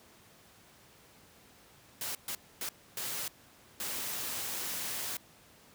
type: noise bursts at uneven times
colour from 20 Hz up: white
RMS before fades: -37 dBFS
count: 5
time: 2.01-2.15 / 2.28-2.35 / 2.61-2.69 / 2.97-3.28 / 3.8-5.17 s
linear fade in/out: 2 ms
effects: pink hiss -59 dBFS RMS until 5.74 s + high-pass 80 Hz 12 dB/octave